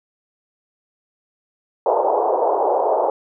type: band-pass noise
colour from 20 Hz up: white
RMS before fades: -18 dBFS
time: 1.86-3.1 s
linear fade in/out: 2 ms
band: 390 to 900 Hz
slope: 48 dB/octave
effects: none